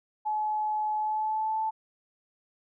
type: tone with pitch glide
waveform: sine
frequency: 854 to 877.5 Hz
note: G#5 to A5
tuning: +48 to -5 cents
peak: -26 dBFS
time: 0.25-1.71 s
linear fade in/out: 20 ms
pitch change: +47 cents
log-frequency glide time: 0.96-1.6 s
effects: none